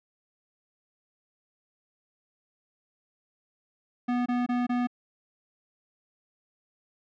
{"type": "tone bursts", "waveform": "square", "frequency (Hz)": 245, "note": "B3", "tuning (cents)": -14, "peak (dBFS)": -25, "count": 4, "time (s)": [4.08, 4.872], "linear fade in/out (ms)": 10, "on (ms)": 180, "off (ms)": 24, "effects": ["low-pass 2000 Hz 12 dB/octave"]}